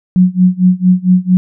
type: tone with tremolo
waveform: sine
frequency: 182.7 Hz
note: F#3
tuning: 22 cents flat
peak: -3 dBFS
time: 0.16-1.37 s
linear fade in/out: 0 ms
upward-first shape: sine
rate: 4.4 Hz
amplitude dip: 95%
effects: none